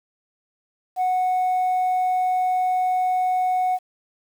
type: tone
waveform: sine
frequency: 737 Hz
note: F#5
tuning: 7 cents flat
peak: -16 dBFS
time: 0.96-3.79 s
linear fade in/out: 50 ms
effects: tanh soft clip ceiling -17 dBFS + 8-bit